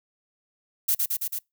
violet noise with echo, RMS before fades -22 dBFS, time 0.88-0.95 s, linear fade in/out 10 ms, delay 110 ms, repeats 4, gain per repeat -2 dB, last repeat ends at 1.39 s, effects noise-tail reverb RT60 0.2 s tail -26 dB re dry

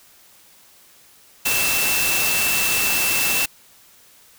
sine tone in noise, 2667 Hz, E7, 20 cents sharp, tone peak -22 dBFS, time 1.45-3.46 s, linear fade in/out 10 ms, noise white, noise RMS -21 dBFS, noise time 1.45-3.46 s, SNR -4 dB, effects white hiss -51 dBFS RMS until 4.38 s

